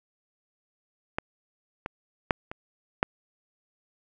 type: clicks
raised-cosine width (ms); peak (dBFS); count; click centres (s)
0.5; -12 / -17 / -6 / -21 / -6; 5; 1.185 / 1.861 / 2.308 / 2.515 / 3.029
effects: none